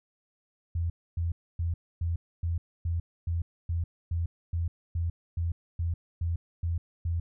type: tone bursts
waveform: sine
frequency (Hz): 84.5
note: E2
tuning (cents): +43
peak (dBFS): -26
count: 16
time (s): 0.75-7.2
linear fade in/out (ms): 5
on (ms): 150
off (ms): 270
effects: none